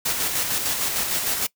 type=noise with tremolo; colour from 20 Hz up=white; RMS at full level=-23 dBFS; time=0.05-1.47 s; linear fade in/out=10 ms; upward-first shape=square; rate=6.6 Hz; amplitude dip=35%; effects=noise-tail reverb RT60 0.1 s tail -22 dB re dry